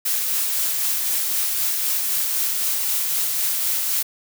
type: noise with tremolo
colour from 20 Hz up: blue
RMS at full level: -21 dBFS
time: 0.05-4.03 s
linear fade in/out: 10 ms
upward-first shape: sine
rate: 3.9 Hz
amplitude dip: 25%
effects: none